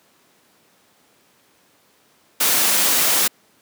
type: noise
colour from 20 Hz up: white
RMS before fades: -17 dBFS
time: 2.4-3.28 s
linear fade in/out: 10 ms
effects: pink hiss -57 dBFS RMS until 3.61 s + high-pass 200 Hz 12 dB/octave